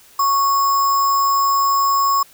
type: tone with sample-and-hold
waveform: sine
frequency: 1108.7 Hz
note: C#6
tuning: in tune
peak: -13 dBFS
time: 0.19-2.23 s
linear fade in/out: 5 ms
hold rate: 6300 Hz
effects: white hiss -48 dBFS RMS until 2.33 s